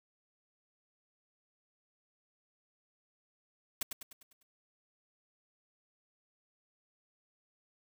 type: noise with echo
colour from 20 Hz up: white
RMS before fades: -33 dBFS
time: 3.81-3.83 s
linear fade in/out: 5 ms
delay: 100 ms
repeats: 6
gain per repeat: -6 dB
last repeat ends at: 4.43 s
effects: none